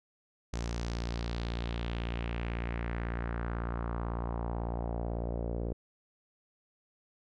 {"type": "tone with low-pass filter sweep", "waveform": "sawtooth", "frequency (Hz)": 58.1, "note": "A#1", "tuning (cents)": -5, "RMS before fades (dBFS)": -35, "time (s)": [0.53, 5.73], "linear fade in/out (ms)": 5, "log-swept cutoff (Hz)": [6500, 490], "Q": 2.3, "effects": []}